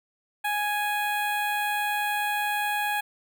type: tone with notch filter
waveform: 15% pulse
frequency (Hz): 830.6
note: G#5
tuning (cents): 0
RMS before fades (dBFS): -27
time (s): 0.44-3.01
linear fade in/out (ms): 10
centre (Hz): 5600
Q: 0.52
effects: none